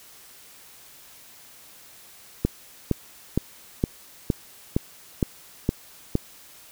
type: click train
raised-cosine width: 3 ms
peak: -7 dBFS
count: 9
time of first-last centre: 2.45-6.154 s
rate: 2.16 Hz
effects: white hiss -49 dBFS RMS until 6.71 s